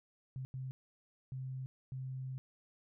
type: tone bursts at uneven times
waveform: sine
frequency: 130.81 Hz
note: C3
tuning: in tune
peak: -39 dBFS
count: 4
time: 0.36-0.45 / 0.54-0.71 / 1.32-1.66 / 1.92-2.38 s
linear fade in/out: 0 ms
effects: none